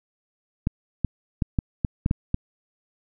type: clicks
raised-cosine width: 5 ms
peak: -9 dBFS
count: 8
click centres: 0.671 / 1.047 / 1.422 / 1.588 / 1.848 / 2.061 / 2.111 / 2.344 s
effects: none